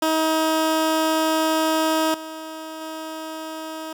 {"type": "tone with level steps", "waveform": "15% pulse", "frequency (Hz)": 317.4, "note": "D#4", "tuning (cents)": 35, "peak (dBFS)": [-12, -26, -24], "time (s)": [0.02, 3.93], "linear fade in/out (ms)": 5, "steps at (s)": [2.14, 2.81], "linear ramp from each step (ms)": 2, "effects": []}